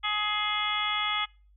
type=harmonic tone; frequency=420 Hz; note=G#4; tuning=19 cents sharp; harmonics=2 / 3 / 4 / 5 / 6 / 7 / 8; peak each=-36 / -31 / -41 / -32 / -39 / -37 / -31 dBFS; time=0.03-1.26 s; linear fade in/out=20 ms; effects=noise-tail reverb RT60 0.4 s tail -26 dB re dry + added 50 Hz sine -56 dBFS peak until 1.56 s